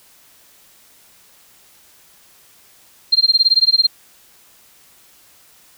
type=tone with tremolo; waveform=sine; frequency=4186 Hz; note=C8; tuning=in tune; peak=-7 dBFS; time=3.12-3.87 s; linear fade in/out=10 ms; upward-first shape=sine; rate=18 Hz; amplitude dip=100%; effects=white hiss -50 dBFS RMS until 5.77 s